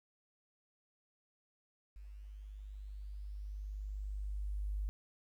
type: tone with level ramp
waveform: sine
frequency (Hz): 50.4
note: G1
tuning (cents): +49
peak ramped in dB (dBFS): -48 to -34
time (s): 1.96-4.89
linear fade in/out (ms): 0
effects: 12-bit